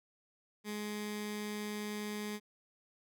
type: tone with notch filter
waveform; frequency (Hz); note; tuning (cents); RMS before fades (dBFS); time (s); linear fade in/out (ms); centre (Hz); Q
15% pulse; 209.5; G#3; +15; -40; 0.64-2.4; 50; 670; 0.94
effects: none

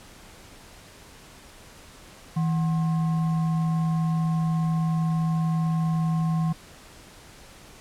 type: tone with frequency modulation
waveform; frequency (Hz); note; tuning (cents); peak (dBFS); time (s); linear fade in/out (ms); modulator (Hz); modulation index
sine; 162.5; E3; -24; -21; 2.36-6.53; 10; 902; 0.29
effects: pink hiss -48 dBFS RMS until 7.8 s + low-pass 11000 Hz 12 dB/octave

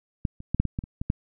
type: clicks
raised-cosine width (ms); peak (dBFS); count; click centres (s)
5; -12 / -27 / -12 / -8 / -15 / -15 / -24 / -17 / -10; 9; 0.252 / 0.404 / 0.546 / 0.6 / 0.653 / 0.789 / 0.839 / 1.015 / 1.101
effects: none

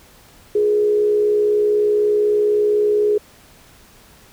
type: tone with frequency modulation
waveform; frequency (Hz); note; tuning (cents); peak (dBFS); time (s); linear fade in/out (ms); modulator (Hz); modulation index
sine; 418; G#4; +11; -13; 0.55-3.18; 5; 64; 0.37
effects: pink hiss -48 dBFS RMS until 4.32 s

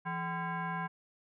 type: tone with frequency modulation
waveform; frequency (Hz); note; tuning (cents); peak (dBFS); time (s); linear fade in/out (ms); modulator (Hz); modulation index
sine; 426.7; G#4; +47; -33; 0.05-0.88; 20; 596; 2.2
effects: none

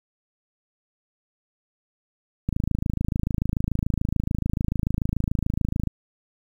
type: click train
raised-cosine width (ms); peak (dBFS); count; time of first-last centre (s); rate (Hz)
5; -11; 92; 2.49-5.873; 26.9
effects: 8-bit

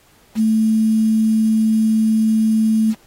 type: tone with quantisation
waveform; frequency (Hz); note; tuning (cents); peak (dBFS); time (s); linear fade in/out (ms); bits
sine; 220; A3; 0; -12; 0.35-2.95; 50; 6
effects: pink hiss -53 dBFS RMS until 3.06 s + AAC 48 kbps

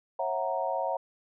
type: chord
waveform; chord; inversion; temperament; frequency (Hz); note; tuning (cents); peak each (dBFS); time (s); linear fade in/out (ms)
sine; F# dominant seventh; second; equal with one note detuned; 543.3 / 659.3 / 740 / 932.3; C#5 / E5 / F#5 / A#5; -35 / 0 / 0 / 0; -33; 0.19-0.97; 5
effects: none

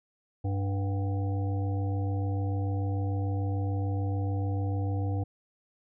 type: harmonic tone with a mistuned harmonic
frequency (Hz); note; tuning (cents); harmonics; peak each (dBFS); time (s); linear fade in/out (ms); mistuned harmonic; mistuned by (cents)
98; G2; 0; 1 / 3 / 5 / 7 / 8; -27 / -37 / -41 / -44 / -45; 0.44-5.24; 10; 7; +77
effects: none

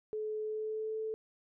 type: tone with pitch glide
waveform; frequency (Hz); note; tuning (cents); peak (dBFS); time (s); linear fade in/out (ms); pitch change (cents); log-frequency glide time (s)
sine; 430 to 438.5; A4 to A4; -40 to -6; -34; 0.13-1.14; 0; +34; 0.42-0.99
effects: none

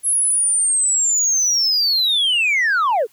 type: linear sweep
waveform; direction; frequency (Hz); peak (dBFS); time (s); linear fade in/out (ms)
sine; down; 10880 to 393.9; -12; 0.03-3.07; 50
effects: tanh soft clip ceiling -13 dBFS + white hiss -56 dBFS RMS until 3.12 s

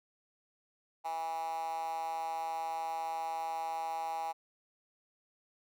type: tone with high-pass filter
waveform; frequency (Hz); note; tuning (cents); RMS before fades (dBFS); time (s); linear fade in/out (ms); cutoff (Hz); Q
10% pulse; 163.1; E3; -18; -37; 1.04-4.33; 20; 830; 8.1
effects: none

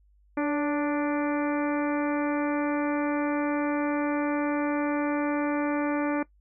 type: harmonic tone with a mistuned harmonic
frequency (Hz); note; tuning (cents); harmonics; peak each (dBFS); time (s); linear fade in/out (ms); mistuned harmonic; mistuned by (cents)
293.7; D4; 0; 1 / 2 / 3 / 4 / 5 / 6 / 7 / 8; -25 / -31 / -35 / -37 / -39 / -41 / -42 / -43; 0.37-6.23; 5; 2; -31
effects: noise-tail reverb RT60 0.1 s tail -19 dB re dry + added 50 Hz sine -58 dBFS peak until 6.4 s

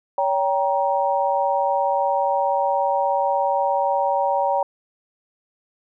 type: chord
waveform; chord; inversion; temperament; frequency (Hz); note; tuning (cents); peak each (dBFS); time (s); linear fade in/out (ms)
sine; G diminished; second; just; 564.5 / 784 / 940.8; Db5 / G5 / Bb5; +31 / 0 / +16; -22; 0.18-4.63; 2
effects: none

